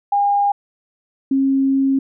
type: tone pair in turn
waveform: sine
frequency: 810 / 270.3 Hz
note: G#5 / C#4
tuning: -43 / -44 cents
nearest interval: octave + perfect fifth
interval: 1901 cents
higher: first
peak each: -13 dBFS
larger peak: neither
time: 0.12-0.52 / 1.31-1.99 s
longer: second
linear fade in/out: 5 ms
effects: none